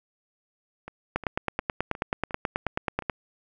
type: two click trains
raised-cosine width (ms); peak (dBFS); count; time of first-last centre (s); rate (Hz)
0.5; -23 / -10; 7 / 19; 0.88-3.023 / 1.16-3.098; 2.8 / 9.29
effects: none